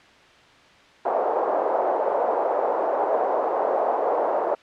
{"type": "band-pass noise", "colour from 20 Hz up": "white", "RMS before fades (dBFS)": -23, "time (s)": [1.05, 4.55], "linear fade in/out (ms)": 5, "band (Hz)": [460, 780], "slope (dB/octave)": 24, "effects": ["white hiss -51 dBFS RMS until 4.62 s", "low-pass 3000 Hz 12 dB/octave"]}